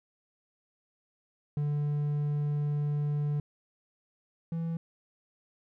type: tone pair in turn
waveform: triangle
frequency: 146.83 / 165.6 Hz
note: D3 / E3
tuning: 0 / +8 cents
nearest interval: major second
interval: 208 cents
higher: second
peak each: -25 / -28 dBFS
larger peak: first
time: 1.57-3.4 / 4.52-4.77 s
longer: first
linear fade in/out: 2 ms
effects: none